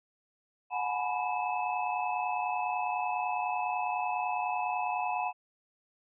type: tone cluster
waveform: sine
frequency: 728 / 832 / 862 / 990 / 2603 Hz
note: F#5 / G#5 / A5 / B5 / E7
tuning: -28 / +3 / -36 / +4 / -22 cents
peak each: -33 / -35 / -40 / -35 / -39 dBFS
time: 0.7-5.33 s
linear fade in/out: 50 ms
effects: none